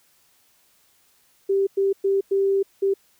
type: tone bursts at uneven times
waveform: sine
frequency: 392 Hz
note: G4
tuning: in tune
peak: -17 dBFS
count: 5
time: 1.49-1.67 / 1.77-1.93 / 2.04-2.21 / 2.31-2.63 / 2.82-2.94 s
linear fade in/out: 10 ms
effects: white hiss -61 dBFS RMS until 3.19 s